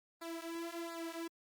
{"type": "tone with flanger", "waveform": "sawtooth", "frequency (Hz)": 334.5, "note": "E4", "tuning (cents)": 25, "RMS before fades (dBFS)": -43, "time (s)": [0.21, 1.28], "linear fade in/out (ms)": 10, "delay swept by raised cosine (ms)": [0.33, 4.63], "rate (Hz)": 1.4, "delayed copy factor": -1, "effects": ["Opus 32 kbps"]}